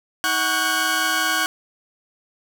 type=tone cluster; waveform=sawtooth; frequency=318.6 / 746 / 1115 / 1467 / 1593 Hz; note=D#4 / F#5 / C#6 / F#6 / G6; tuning=+41 / +14 / +10 / -15 / +27 cents; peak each=-28 / -25 / -21 / -19 / -22 dBFS; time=0.24-1.46 s; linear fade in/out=0 ms; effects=none